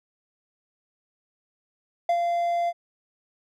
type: tone with ADSR envelope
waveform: triangle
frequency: 690 Hz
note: F5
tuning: 21 cents flat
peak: -16 dBFS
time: 2.09-2.73 s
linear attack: 4 ms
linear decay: 70 ms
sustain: -4 dB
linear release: 46 ms
effects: none